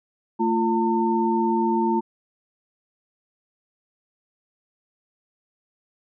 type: tone cluster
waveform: sine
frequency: 224 / 344.8 / 904 Hz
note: A3 / F4 / A5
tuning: +31 / -22 / +47 cents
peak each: -23 dBFS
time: 0.39-2.01 s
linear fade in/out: 20 ms
effects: none